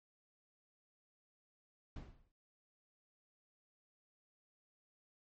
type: noise with exponential decay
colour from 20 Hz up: brown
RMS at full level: -42 dBFS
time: 1.96-2.32 s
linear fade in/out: 2 ms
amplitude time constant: 78 ms
effects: low-pass 5000 Hz 12 dB/octave + MP3 32 kbps